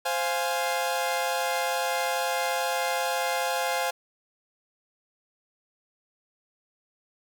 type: chord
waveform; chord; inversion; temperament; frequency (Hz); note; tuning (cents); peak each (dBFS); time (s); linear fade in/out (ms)
sawtooth; F minor; second; equal; 523.3 / 698.5 / 830.6; C5 / F5 / Ab5; 0 / 0 / 0; -26; 0.05-3.91; 10
effects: none